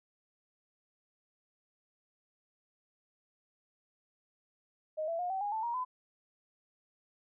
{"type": "tone with pitch steps", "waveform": "sine", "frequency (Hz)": [622.3, 667, 714.8, 766.1, 821.1, 880.1, 943.2, 1010.9], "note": ["D#5", "E5", "F5", "G5", "G#5", "A5", "A#5", "B5"], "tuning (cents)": [0, 20, 40, -40, -20, 0, 20, 40], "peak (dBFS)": -32, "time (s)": [4.97, 5.85], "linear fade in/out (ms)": 20, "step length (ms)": 110, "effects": []}